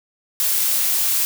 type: noise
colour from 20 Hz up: blue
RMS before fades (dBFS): -19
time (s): 0.4-1.25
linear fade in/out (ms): 0
effects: none